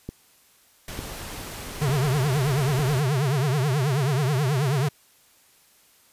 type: click train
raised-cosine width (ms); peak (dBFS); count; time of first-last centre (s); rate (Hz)
3; -19; 4; 0.09-2.793; 1.11
type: noise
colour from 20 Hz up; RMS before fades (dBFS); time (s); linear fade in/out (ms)
pink; -36; 0.88-3; 2
type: tone with vibrato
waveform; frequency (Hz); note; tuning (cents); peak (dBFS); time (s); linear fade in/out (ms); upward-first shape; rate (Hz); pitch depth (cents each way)
square; 138.59; C#3; 0; -21; 1.81-4.89; 10; triangle; 9.3; 230
effects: white hiss -58 dBFS RMS until 6.12 s + resampled to 32000 Hz